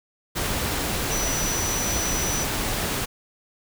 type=tone in noise; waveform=sine; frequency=5920 Hz; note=F#8; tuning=in tune; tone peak=-27 dBFS; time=1.1-2.45 s; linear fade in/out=20 ms; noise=pink; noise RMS=-26 dBFS; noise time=0.35-3.06 s; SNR=-4 dB; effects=none